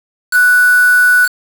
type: tone with quantisation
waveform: sine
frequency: 1480 Hz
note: F#6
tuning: in tune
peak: -6 dBFS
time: 0.31-1.29 s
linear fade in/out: 50 ms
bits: 3
effects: none